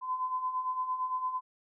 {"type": "beating tone pair", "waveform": "sine", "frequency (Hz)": [1013, 1021.8], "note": ["B5", "C6"], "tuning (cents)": [44, -41], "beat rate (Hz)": 8.8, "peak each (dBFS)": [-38, -31], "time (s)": [0.01, 1.41], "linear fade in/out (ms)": 50, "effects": []}